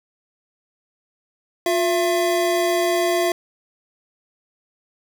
square tone pair together, 355.1 / 673.1 Hz, F4 / E5, +29 / +36 cents, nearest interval major seventh, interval 1107 cents, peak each -21 dBFS, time 1.66-3.32 s, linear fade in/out 2 ms, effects none

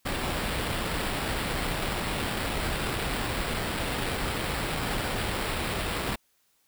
pink noise with sample-and-hold, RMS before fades -30 dBFS, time 0.05-6.16 s, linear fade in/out 10 ms, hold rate 6300 Hz, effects white hiss -69 dBFS RMS until 6.67 s

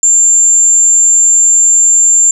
sine tone, 7290 Hz, A#8, 40 cents flat, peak -4 dBFS, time 0.03-2.31 s, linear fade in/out 2 ms, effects none

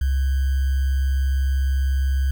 sine tone with sample-and-hold, 67 Hz, C2, 42 cents sharp, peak -17 dBFS, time 0.01-2.31 s, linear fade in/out 5 ms, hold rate 1575 Hz, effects none

